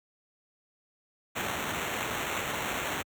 violet noise with sample-and-hold, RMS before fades -33 dBFS, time 1.35-3.03 s, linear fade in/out 20 ms, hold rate 4900 Hz, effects high-pass 60 Hz 12 dB/octave

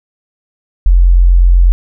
sine tone, 44.04 Hz, F1, 15 cents sharp, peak -3 dBFS, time 0.86-1.72 s, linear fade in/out 0 ms, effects none

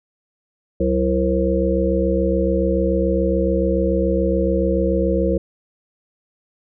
harmonic tone with a mistuned harmonic, 67 Hz, C2, 42 cents sharp, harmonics 1 / 3 / 5 / 7 / 8, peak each -22 / -22 / -22 / -22 / -22 dBFS, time 0.8-5.38 s, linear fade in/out 5 ms, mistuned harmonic 3, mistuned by -130 cents, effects none

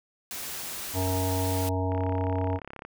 white noise, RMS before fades -36 dBFS, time 0.31-1.69 s, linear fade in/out 0 ms
harmonic tone, 93.1 Hz, F#2, 11 cents sharp, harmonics 1 / 3 / 5 / 7 / 9 / 10, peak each -27 / -32 / -34 / -35 / -37 / -37 dBFS, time 0.93-2.6 s, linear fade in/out 50 ms
click train, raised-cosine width 0.5 ms, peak -25 dBFS, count 33, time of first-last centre 1.92-2.85 s, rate 34.4 Hz
effects none

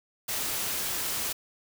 white noise, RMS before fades -31 dBFS, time 0.28-1.33 s, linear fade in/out 10 ms, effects none

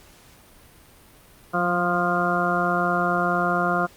harmonic tone with a mistuned harmonic, 175.6 Hz, F3, 10 cents sharp, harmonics 1 / 2 / 3 / 4 / 6 / 7 / 8, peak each -27 / -29 / -30 / -25 / -29 / -27 / -26 dBFS, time 1.53-3.87 s, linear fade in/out 20 ms, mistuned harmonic 1, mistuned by +23 cents, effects pink hiss -51 dBFS RMS until 3.96 s + Opus 48 kbps

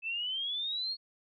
sine exponential sweep, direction up, 2604 to 4354 Hz, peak -32 dBFS, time 0.02-0.97 s, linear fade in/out 50 ms, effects none

